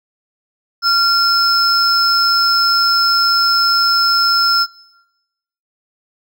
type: tone pair together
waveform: triangle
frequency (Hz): 1379 / 5217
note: F6 / E8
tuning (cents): -22 / -19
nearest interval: octave + major seventh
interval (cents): 2303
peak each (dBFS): -11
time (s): 0.82-4.67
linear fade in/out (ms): 50
effects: noise-tail reverb RT60 1.0 s tail -22 dB re dry + tanh soft clip ceiling -3 dBFS